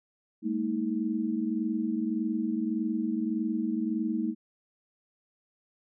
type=tone cluster; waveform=sine; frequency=207.3 / 229 / 317.4 Hz; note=G#3 / A#3 / D#4; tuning=-3 / -31 / +35 cents; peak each=-33 / -30 / -31 dBFS; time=0.42-4.35 s; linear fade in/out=50 ms; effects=none